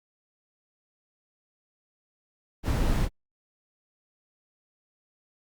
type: noise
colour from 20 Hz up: brown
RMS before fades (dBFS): -24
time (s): 2.63-3.09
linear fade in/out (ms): 50
effects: Opus 48 kbps